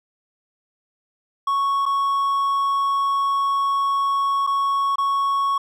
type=tone with dropouts; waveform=triangle; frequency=1108 Hz; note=C#6; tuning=1 cent flat; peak=-16 dBFS; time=1.47-5.58 s; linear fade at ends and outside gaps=5 ms; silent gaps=1.856-1.861 / 4.467-4.472 / 4.958-4.982 s; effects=none